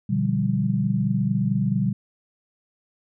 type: chord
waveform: sine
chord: G dominant seventh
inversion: first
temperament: just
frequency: 122.5 / 147 / 176.4 / 196 Hz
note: B2 / D3 / F3 / G3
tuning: -14 / +2 / +18 / 0 cents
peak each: -25 / -26 / -28 / -23 dBFS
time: 0.09-1.93 s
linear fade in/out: 10 ms
effects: none

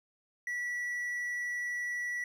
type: tone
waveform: triangle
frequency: 1948 Hz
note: B6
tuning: 24 cents flat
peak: -31 dBFS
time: 0.47-2.24 s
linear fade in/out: 2 ms
effects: none

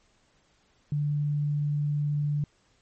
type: tone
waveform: sine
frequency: 146.83 Hz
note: D3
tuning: in tune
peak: -24 dBFS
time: 0.92-2.44 s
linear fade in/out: 2 ms
effects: pink hiss -66 dBFS RMS until 2.81 s + MP3 32 kbps

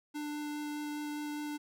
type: tone with vibrato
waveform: square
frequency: 296.8 Hz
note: D4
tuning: 18 cents sharp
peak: -37 dBFS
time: 0.14-1.58 s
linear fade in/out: 20 ms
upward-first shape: triangle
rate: 4.9 Hz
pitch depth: 8 cents each way
effects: none

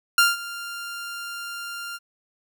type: tone with ADSR envelope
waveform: sawtooth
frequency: 1395 Hz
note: F6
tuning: 2 cents flat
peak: -9 dBFS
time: 0.18-1.99 s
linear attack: 3 ms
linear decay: 180 ms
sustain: -19 dB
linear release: 37 ms
effects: none

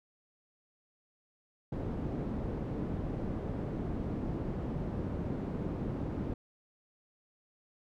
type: low-pass noise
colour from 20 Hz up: white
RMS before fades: -36 dBFS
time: 1.72-6.34 s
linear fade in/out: 5 ms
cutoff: 280 Hz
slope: 12 dB/octave
effects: none

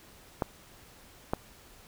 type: clicks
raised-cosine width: 1 ms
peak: -13 dBFS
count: 2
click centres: 0.422 / 1.335 s
effects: pink hiss -55 dBFS RMS until 1.87 s

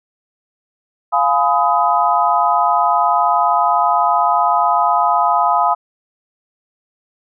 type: chord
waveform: sine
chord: F half-diminished seventh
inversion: none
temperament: just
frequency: 698.5 / 838.1 / 1005.8 / 1257.2 Hz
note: F5 / Ab5 / Cb6 / Eb6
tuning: 0 / +16 / +31 / +18 cents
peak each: -17 dBFS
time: 1.12-5.75 s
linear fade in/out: 20 ms
effects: none

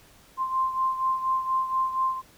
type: beating tone pair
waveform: sine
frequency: 1046.5 / 1050.7 Hz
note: C6 / C6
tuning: 0 / +7 cents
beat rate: 4.2 Hz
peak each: -24 / -30 dBFS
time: 0.37-2.22 s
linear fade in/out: 50 ms
effects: pink hiss -55 dBFS RMS until 2.37 s

